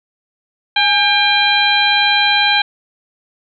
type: harmonic tone with a mistuned harmonic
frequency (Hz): 798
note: G5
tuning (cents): +31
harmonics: 1 / 2 / 3 / 4 / 5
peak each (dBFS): -17 / -17 / -17 / -17 / -17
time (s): 0.76-2.62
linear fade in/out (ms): 5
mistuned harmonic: 1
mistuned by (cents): +70
effects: none